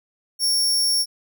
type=tone; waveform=sawtooth; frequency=5490 Hz; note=F8; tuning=31 cents flat; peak=-15 dBFS; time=0.39-1.06 s; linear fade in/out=50 ms; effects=none